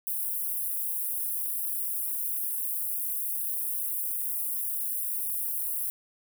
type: high-pass noise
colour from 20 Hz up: white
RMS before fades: -31 dBFS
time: 0.07-5.9 s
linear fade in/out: 0 ms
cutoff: 9800 Hz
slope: 48 dB/octave
effects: none